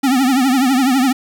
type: tone with vibrato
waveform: square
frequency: 261.6 Hz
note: C4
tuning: in tune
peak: -12 dBFS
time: 0.03-1.13 s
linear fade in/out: 10 ms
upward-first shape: triangle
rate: 12 Hz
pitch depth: 140 cents each way
effects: 9-bit